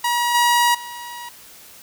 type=tone with level steps; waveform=sawtooth; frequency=958 Hz; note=A#5; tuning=47 cents sharp; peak=-14 / -10 / -28 dBFS; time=0.04-1.29 s; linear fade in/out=5 ms; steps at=0.34 / 0.74 s; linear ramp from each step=10 ms; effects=white hiss -44 dBFS RMS until 1.82 s